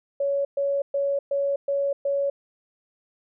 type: tone bursts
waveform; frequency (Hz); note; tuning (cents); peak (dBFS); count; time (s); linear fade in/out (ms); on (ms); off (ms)
sine; 560; C#5; +18; -21; 6; 0.2-2.3; 5; 250; 120
effects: none